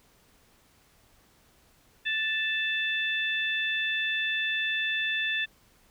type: harmonic tone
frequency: 880 Hz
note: A5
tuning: in tune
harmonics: 2 / 3 / 4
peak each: -29 / -31 / -32 dBFS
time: 2.05-5.46 s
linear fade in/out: 20 ms
effects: pink hiss -62 dBFS RMS until 5.9 s